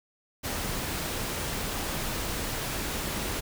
pink noise, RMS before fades -32 dBFS, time 0.43-3.41 s, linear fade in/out 20 ms, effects none

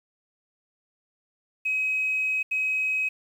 sine tone bursts at uneven times, 2540 Hz, D#7, 35 cents sharp, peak -22 dBFS, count 2, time 1.65-2.43 / 2.51-3.09 s, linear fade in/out 10 ms, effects tanh soft clip ceiling -18 dBFS + 9-bit

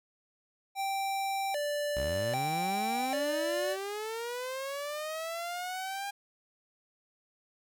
square tone with vibrato, 677 Hz, E5, 46 cents sharp, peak -31 dBFS, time 0.75-3.77 s, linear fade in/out 50 ms, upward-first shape square, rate 0.63 Hz, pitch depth 250 cents each way
sawtooth linear sweep, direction up, 58.1 to 808 Hz, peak -31 dBFS, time 1.96-6.11 s, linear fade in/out 10 ms
effects none

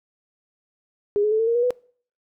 sine tone with pitch steps, 410.6 / 423.6 / 437 / 450.9 / 465.2 / 479.9 / 495.1 Hz, G#4 / G#4 / A4 / A4 / A#4 / B4 / B4, -20 / +34 / -12 / +42 / -4 / -50 / +4 cents, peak -17 dBFS, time 1.16-1.706 s, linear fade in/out 0 ms, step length 78 ms, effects noise-tail reverb RT60 0.5 s tail -24 dB re dry

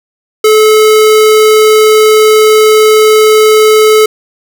square tone, 431.8 Hz, A4, 33 cents flat, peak -3 dBFS, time 0.44-4.06 s, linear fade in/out 5 ms, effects none

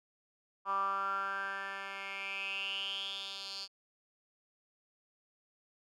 10% pulse tone with band-pass filter sweep, 196 Hz, G3, in tune, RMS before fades -38 dBFS, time 0.65-3.68 s, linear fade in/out 50 ms, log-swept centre 1100 to 4500 Hz, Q 8.1, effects none

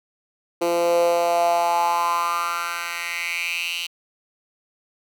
10% pulse tone with high-pass filter sweep, 171.4 Hz, F3, 32 cents flat, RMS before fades -22 dBFS, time 0.61-3.87 s, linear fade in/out 10 ms, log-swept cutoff 400 to 3100 Hz, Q 5.2, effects none

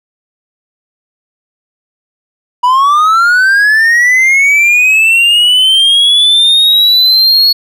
triangle linear sweep, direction up, 969 to 4367 Hz, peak -3 dBFS, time 2.63-7.53 s, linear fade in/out 10 ms, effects none

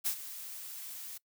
blue noise with ADSR envelope, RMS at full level -30 dBFS, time 0.04-1.18 s, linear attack 29 ms, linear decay 81 ms, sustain -14 dB, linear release 9 ms, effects noise-tail reverb RT60 0.1 s tail -22 dB re dry

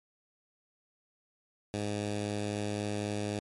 10% pulse tone with notch filter, 103.83 Hz, G#2, in tune, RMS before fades -34 dBFS, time 1.74-3.39 s, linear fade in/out 0 ms, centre 1400 Hz, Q 1.9, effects MP3 48 kbps

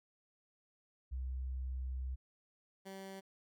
sine / 15% pulse tone pair in turn, 64.4 / 192.98 Hz, C2 / G3, -27 / -27 cents, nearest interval octave + perfect fifth, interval 1900 cents, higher second, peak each -37 / -40 dBFS, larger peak first, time 1.11-2.16 / 2.85-3.21 s, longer first, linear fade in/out 20 ms, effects none

